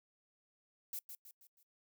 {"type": "noise with echo", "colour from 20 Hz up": "violet", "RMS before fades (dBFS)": -42, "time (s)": [0.93, 0.99], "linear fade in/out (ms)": 2, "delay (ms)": 160, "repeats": 4, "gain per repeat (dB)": -7, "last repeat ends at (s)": 1.63, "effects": ["noise-tail reverb RT60 0.1 s tail -24 dB re dry"]}